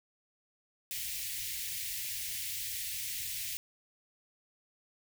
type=band-stop noise; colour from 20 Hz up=white; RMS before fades=-38 dBFS; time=0.91-3.57 s; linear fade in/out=0 ms; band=130 to 1900 Hz; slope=48 dB/octave; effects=none